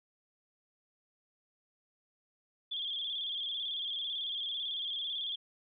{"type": "tone with vibrato", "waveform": "sine", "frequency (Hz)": 3351, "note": "G#7", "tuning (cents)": 15, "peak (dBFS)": -34, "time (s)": [2.71, 5.36], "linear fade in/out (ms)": 10, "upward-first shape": "square", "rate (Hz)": 18, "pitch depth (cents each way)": 58, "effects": []}